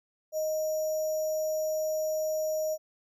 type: tone with sample-and-hold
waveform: sine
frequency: 622.3 Hz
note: D#5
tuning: in tune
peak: -27 dBFS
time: 0.32-2.78 s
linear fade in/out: 50 ms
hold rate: 6300 Hz
effects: none